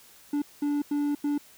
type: tone bursts at uneven times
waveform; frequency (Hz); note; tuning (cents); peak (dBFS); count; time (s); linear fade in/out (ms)
triangle; 290.5; D4; -19; -22; 4; 0.33-0.42 / 0.62-0.82 / 0.91-1.15 / 1.24-1.38; 5
effects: white hiss -54 dBFS RMS until 1.57 s